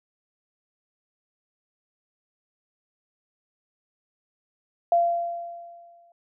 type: tone with exponential decay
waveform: sine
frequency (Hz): 687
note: F5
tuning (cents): -29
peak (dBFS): -15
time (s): 4.92-6.12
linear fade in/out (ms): 2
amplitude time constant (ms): 260
effects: none